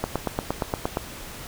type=click train; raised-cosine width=1 ms; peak=-9 dBFS; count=9; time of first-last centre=0.04-0.971 s; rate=8.59 Hz; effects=pink hiss -39 dBFS RMS until 1.47 s